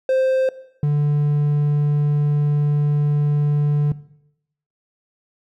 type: tone pair in turn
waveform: triangle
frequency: 523.3 / 146.85 Hz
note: C5 / D3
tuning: 0 / 0 cents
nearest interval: octave + minor seventh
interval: 2200 cents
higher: first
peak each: -13 dBFS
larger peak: neither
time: 0.09-0.49 / 0.83-3.92 s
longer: second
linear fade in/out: 2 ms
effects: noise-tail reverb RT60 0.8 s tail -18 dB re dry